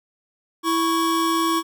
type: tone pair together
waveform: square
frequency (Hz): 329.9 / 1108.7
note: E4 / C#6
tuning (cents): +1 / 0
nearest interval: octave + major sixth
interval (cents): 2099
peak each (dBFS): -22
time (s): 0.63-1.63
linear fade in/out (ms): 50
effects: none